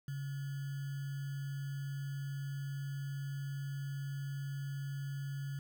sine tone with sample-and-hold, 138.8 Hz, C#3, 3 cents sharp, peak -37 dBFS, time 0.08-5.59 s, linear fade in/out 2 ms, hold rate 1575 Hz, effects none

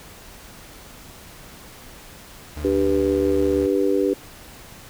40% pulse tone, 75.1 Hz, D2, 39 cents sharp, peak -28 dBFS, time 2.56-3.67 s, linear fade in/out 10 ms
sine chord, G major, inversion second, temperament just, 294 / 392 / 490 Hz, D4 / G4 / B4, +2 / 0 / -14 cents, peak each -22 / -20 / -23 dBFS, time 2.64-4.14 s, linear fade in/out 10 ms
effects pink hiss -43 dBFS RMS until 4.89 s

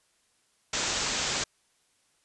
white low-pass noise, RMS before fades -30 dBFS, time 0.73-1.44 s, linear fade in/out 5 ms, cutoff 7700 Hz, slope 96 dB/octave, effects white hiss -69 dBFS RMS until 2.24 s + resampled to 24000 Hz

